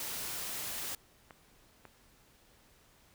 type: noise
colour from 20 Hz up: white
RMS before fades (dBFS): -39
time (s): 0-0.95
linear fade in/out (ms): 2
type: clicks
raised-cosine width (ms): 0.5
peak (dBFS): -34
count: 2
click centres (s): 1.308 / 1.853
effects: pink hiss -64 dBFS RMS until 3.14 s